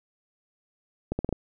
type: accelerating click train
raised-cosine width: 2 ms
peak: -14 dBFS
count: 5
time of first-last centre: 1.12-1.327 s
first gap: 70 ms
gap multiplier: 0.8
effects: none